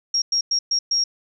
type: tone bursts at uneven times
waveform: sine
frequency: 5588 Hz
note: F8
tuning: in tune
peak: -17 dBFS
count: 5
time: 0.14-0.22 / 0.32-0.41 / 0.51-0.59 / 0.71-0.79 / 0.91-1.04 s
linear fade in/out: 5 ms
effects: none